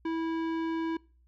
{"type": "tone with tanh clipping", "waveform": "sine", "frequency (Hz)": 327, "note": "E4", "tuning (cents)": -14, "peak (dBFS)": -31, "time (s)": [0.05, 0.97], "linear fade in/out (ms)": 5, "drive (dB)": 16, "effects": ["noise-tail reverb RT60 0.4 s tail -24 dB re dry", "added 60 Hz sine -60 dBFS peak until 1.27 s"]}